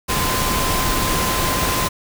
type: tone in noise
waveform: sine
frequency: 1034 Hz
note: C6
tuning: 21 cents flat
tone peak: -24 dBFS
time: 0.08-1.89 s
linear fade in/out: 20 ms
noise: pink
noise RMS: -20 dBFS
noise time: 0.08-1.89 s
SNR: -7 dB
effects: none